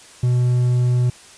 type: tone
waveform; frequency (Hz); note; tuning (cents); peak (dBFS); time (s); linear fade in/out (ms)
triangle; 123.6; B2; +2; -12; 0.23-1.1; 5
effects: white hiss -44 dBFS RMS until 1.37 s + resampled to 22050 Hz